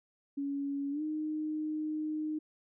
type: tone with pitch glide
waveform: sine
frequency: 280.7 to 307.9 Hz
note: C#4 to D#4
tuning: +22 to -18 cents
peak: -32 dBFS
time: 0.37-2.39 s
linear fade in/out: 10 ms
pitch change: +160 cents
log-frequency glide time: 0.91-1.02 s
effects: none